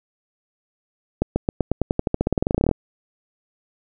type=accelerating click train; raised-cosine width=2 ms; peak=-5 dBFS; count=24; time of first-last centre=1.22-2.713 s; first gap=140 ms; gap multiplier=0.92; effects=none